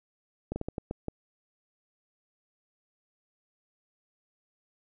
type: slowing click train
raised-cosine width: 2 ms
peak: -19 dBFS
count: 7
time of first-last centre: 0.52-1.083 s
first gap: 40 ms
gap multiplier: 1.34
effects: none